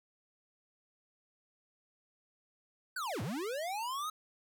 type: linear two-way sweep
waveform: square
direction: down then up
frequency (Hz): 1568 to 92.5 to 1289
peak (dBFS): -36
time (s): 2.96-4.1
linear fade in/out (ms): 5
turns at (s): 3.22
effects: none